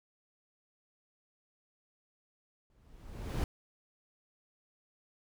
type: noise with exponential growth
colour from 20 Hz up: brown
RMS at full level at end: -29 dBFS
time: 2.7-3.44 s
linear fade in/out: 1 ms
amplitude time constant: 160 ms
effects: none